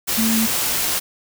sine tone in noise, 223.9 Hz, A3, 30 cents sharp, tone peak -17 dBFS, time 0.17-0.47 s, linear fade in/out 20 ms, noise white, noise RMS -21 dBFS, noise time 0.07-1 s, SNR +1 dB, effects none

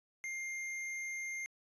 square tone, 2111 Hz, C7, 15 cents sharp, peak -39 dBFS, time 0.24-1.46 s, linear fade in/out 0 ms, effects resampled to 22050 Hz

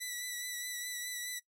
10% pulse tone with vibrato, 1969 Hz, B6, 6 cents flat, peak -29 dBFS, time 0-1.4 s, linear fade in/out 20 ms, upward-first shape triangle, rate 4.8 Hz, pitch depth 30 cents each way, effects noise-tail reverb RT60 0.1 s tail -17 dB re dry

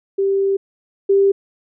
sine tone pair in turn, 392 / 394.5 Hz, G4 / G4, 0 / +11 cents, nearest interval unison, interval 11 cents, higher second, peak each -14 / -10 dBFS, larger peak second, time 0.18-0.57 / 1.09-1.32 s, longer first, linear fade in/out 10 ms, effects none

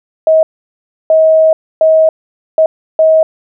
sine tone bursts at uneven times, 636 Hz, D#5, 38 cents sharp, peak -4 dBFS, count 5, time 0.27-0.43 / 1.1-1.53 / 1.81-2.09 / 2.58-2.66 / 2.99-3.23 s, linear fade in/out 2 ms, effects none

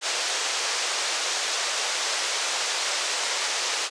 white band-pass noise, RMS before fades -27 dBFS, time 0.01-3.9 s, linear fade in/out 50 ms, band 440 to 7000 Hz, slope 24 dB/octave, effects resampled to 22050 Hz

